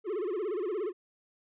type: tone with vibrato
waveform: triangle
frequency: 392.2 Hz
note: G4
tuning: 1 cent sharp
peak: -28 dBFS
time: 0.04-0.93 s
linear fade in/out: 50 ms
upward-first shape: sine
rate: 17 Hz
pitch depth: 220 cents each way
effects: resampled to 8000 Hz